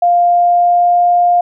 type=tone with pitch glide; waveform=sine; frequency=700 to 704.5 Hz; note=F5 to F5; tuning=+4 to +15 cents; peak=-7 dBFS; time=0.02-1.41 s; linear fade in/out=5 ms; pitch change=+11 cents; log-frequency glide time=0.22-1.04 s; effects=none